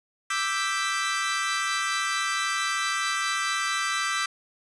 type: chord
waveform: sawtooth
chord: E minor seventh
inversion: third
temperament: equal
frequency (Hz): 1174.7 / 1318.5 / 1568 / 1975.5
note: D6 / E6 / G6 / B6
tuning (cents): 0 / 0 / 0 / 0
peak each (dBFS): -27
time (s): 0.3-4.26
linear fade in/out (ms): 5
effects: resampled to 22050 Hz + 9-bit